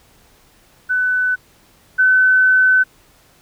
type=tone pair in turn; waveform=sine; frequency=1500 / 1515.7 Hz; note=F#6 / F#6; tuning=+23 / +41 cents; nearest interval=unison; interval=18 cents; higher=second; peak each=-14 / -9 dBFS; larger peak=second; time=0.89-1.36 / 1.98-2.84 s; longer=second; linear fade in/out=20 ms; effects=pink hiss -52 dBFS RMS until 3.41 s